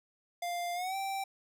square tone with pitch glide, 698.5 to 779.5 Hz, F5 to G5, 0 to -10 cents, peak -34 dBFS, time 0.42-1.24 s, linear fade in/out 5 ms, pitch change +190 cents, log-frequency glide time 0.74-0.96 s, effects none

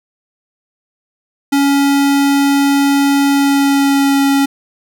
square tone with pitch glide, 280 to 276.9 Hz, C#4 to C#4, +18 to -2 cents, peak -10 dBFS, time 1.52-4.46 s, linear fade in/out 10 ms, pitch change -20 cents, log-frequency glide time 3.31-4.23 s, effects none

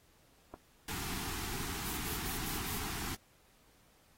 clicks, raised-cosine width 1 ms, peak -32 dBFS, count 2, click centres 0.539 / 0.542 s
pink band-stop noise, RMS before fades -40 dBFS, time 0.88-3.15 s, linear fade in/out 2 ms, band 440 to 710 Hz, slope 96 dB/octave
violet noise bursts, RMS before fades -41 dBFS, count 5, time 1.85-2.782 s, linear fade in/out 2 ms, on 120 ms, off 83 ms
effects pink hiss -67 dBFS RMS until 4.17 s + AAC 48 kbps

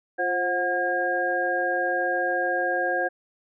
sine tone cluster, 350 / 530 / 729 / 1622 Hz, F4 / C5 / F#5 / G#6, +4 / +22 / -26 / -41 cents, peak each -31 / -28 / -27 / -26 dBFS, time 0.18-3.09 s, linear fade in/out 20 ms, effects none

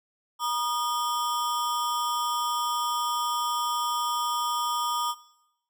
square ring-modulated tone, 1090 Hz, C#6, 29 cents flat, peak -23 dBFS, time 0.39-5.15 s, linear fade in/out 50 ms, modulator 134 Hz, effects noise-tail reverb RT60 0.8 s tail -17 dB re dry

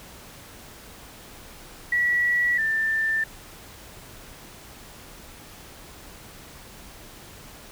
sine tone pair in turn, 1938 / 1780.1 Hz, B6 / A6, -33 / +20 cents, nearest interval minor second, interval 147 cents, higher first, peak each -19 / -21 dBFS, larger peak first, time 1.92-2.58 / 2.58-3.24 s, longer neither, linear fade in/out 5 ms, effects pink hiss -45 dBFS RMS until 7.71 s

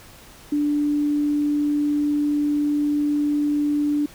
sine tone, 293.5 Hz, D4, 1 cent flat, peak -18 dBFS, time 0.52-4.06 s, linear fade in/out 5 ms, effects pink hiss -46 dBFS RMS until 4.14 s

